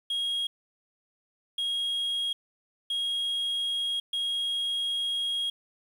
sine tone bursts at uneven times, 3277 Hz, G#7, 24 cents flat, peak -24 dBFS, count 4, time 0.1-0.47 / 1.58-2.33 / 2.9-4 / 4.13-5.5 s, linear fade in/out 5 ms, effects tanh soft clip ceiling -26 dBFS + 9-bit

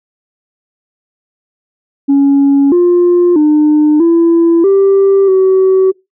sine tone with pitch steps, 279 / 352.1 / 301.7 / 335.6 / 391.8 / 378.7 Hz, C#4 / F4 / D4 / E4 / G4 / F#4, +11 / +14 / +47 / +31 / -1 / +40 cents, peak -3 dBFS, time 2.08-5.92 s, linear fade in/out 20 ms, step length 640 ms, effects noise-tail reverb RT60 0.2 s tail -23 dB re dry + tanh soft clip ceiling -3 dBFS

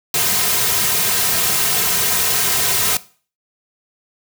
white noise with comb filter, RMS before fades -17 dBFS, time 0.14-2.97 s, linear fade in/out 2 ms, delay 3.5 ms, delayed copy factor -0.95, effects noise-tail reverb RT60 0.4 s tail -18 dB re dry

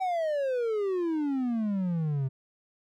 triangle exponential sweep, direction down, 769 to 129.6 Hz, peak -24 dBFS, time 0-2.29 s, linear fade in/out 20 ms, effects none

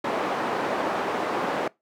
white band-pass noise, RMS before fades -27 dBFS, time 0.04-1.68 s, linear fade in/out 5 ms, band 280 to 910 Hz, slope 12 dB/octave, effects noise-tail reverb RT60 0.2 s tail -23 dB re dry

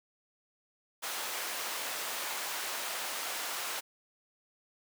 pink high-pass noise, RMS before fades -37 dBFS, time 1.02-3.81 s, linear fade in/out 20 ms, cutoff 740 Hz, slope 12 dB/octave, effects none

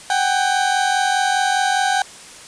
30% pulse tone pair together, 755.1 / 800 Hz, F#5 / G5, +35 / +35 cents, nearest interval minor second, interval 100 cents, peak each -16 dBFS, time 0.1-2.02 s, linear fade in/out 2 ms, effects white hiss -39 dBFS RMS until 2.47 s + resampled to 22050 Hz

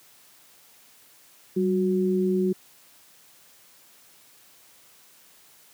sine tone pair together, 191.4 / 366.9 Hz, G3 / F#4, -41 / -15 cents, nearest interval major seventh, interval 1126 cents, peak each -23 dBFS, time 1.56-2.53 s, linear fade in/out 10 ms, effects white hiss -55 dBFS RMS until 5.73 s + high-pass 100 Hz 12 dB/octave

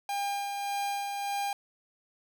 45% pulse tone with tremolo, 804 Hz, G5, 44 cents sharp, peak -29 dBFS, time 0.09-1.53 s, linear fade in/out 2 ms, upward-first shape sine, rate 1.7 Hz, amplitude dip 35%, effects none

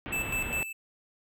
pink low-pass noise, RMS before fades -37 dBFS, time 0.06-0.63 s, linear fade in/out 0 ms, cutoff 3200 Hz, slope 48 dB/octave
square tone with tremolo, 2637 Hz, E7, in tune, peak -29 dBFS, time 0.12-0.73 s, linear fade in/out 10 ms, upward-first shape square, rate 4.9 Hz, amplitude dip 60%
effects none

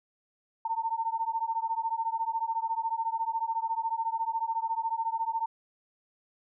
sine beating tone pair, 899 / 913 Hz, A5 / A#5, +37 / -36 cents, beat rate 14 Hz, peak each -31 dBFS, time 0.65-5.46 s, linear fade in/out 5 ms, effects none

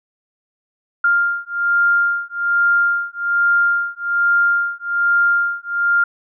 sine beating tone pair, 1399 / 1400.2 Hz, F6 / F6, +3 / +4 cents, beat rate 1.2 Hz, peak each -17 dBFS, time 1.04-6.04 s, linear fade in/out 5 ms, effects none

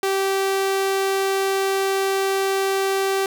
sawtooth tone, 388.3 Hz, G4, 16 cents flat, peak -15 dBFS, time 0.03-3.26 s, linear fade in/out 2 ms, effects none

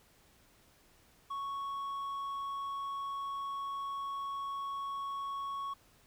sine tone with hard clipping, 1108.7 Hz, C#6, in tune, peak -37 dBFS, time 1.3-5.74 s, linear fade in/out 10 ms, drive 3 dB, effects pink hiss -65 dBFS RMS until 6.06 s

